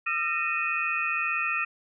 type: tone cluster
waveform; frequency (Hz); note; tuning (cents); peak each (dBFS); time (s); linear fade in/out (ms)
sine; 1220 / 1355 / 1846 / 2493 / 2655; D#6 / E6 / A#6 / D#7 / E7; -34 / +47 / -17 / +3 / +12; -36 / -31 / -33 / -28 / -35; 0.06-1.65; 10
effects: none